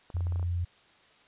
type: clicks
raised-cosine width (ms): 1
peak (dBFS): -32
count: 8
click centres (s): 0.102 / 0.168 / 0.207 / 0.269 / 0.323 / 0.359 / 0.396 / 0.428
type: tone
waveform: sine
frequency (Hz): 87.31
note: F2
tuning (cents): 0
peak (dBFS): -27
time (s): 0.14-0.65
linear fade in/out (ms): 10
effects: white hiss -60 dBFS RMS until 1.27 s + resampled to 8000 Hz